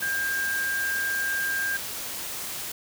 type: tone in noise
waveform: sine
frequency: 1599 Hz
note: G6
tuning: 34 cents sharp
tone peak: -25 dBFS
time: 0.02-1.77 s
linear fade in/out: 5 ms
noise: white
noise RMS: -34 dBFS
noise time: 0-2.72 s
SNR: +6 dB
effects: none